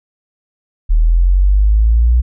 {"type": "linear sweep", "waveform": "sine", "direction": "up", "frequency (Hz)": [38.04, 61.1], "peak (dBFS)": -7, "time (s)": [0.89, 2.22], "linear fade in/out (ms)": 20, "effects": []}